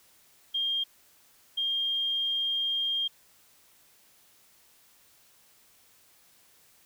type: tone pair in turn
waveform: sine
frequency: 3212 / 3212 Hz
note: G7 / G7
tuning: +41 / +41 cents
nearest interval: unison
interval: 0 cents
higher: neither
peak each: -26 dBFS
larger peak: neither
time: 0.54-0.84 / 1.57-3.08 s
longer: second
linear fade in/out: 10 ms
effects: white hiss -61 dBFS RMS until 6.85 s